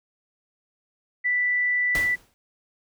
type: tone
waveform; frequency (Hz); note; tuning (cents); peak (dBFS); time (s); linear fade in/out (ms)
sine; 1975.5; B6; 0; -20; 1.24-2.16; 20
type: noise with exponential decay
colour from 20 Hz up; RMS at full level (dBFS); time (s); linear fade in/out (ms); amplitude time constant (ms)
pink; -29; 1.95-2.34; 0; 83
effects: none